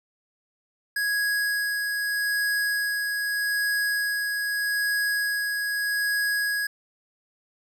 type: tone with tremolo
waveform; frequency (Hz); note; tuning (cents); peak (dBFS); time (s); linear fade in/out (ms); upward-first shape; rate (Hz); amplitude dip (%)
square; 1661.2; G#6; 0; -23; 0.96-6.67; 5; sine; 0.81; 30
effects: none